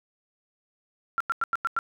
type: tone bursts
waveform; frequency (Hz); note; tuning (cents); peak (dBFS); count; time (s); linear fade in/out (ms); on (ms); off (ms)
sine; 1370; F6; -34; -22; 6; 1.18-1.789; 0; 24; 93
effects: none